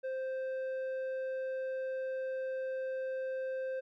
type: tone with low-pass filter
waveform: square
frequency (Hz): 523.3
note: C5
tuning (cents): 0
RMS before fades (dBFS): -37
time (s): 0.03-3.81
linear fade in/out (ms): 20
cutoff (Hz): 1200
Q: 0.96
effects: none